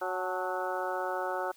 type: harmonic tone with a mistuned harmonic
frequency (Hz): 184.7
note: F#3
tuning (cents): -3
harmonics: 2 / 3 / 4 / 5 / 6 / 7 / 8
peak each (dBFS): -38 / -36 / -37 / -37 / -43 / -39 / -40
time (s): 0.01-1.52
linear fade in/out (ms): 10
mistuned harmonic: 5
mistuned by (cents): -62
effects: white hiss -60 dBFS RMS until 1.56 s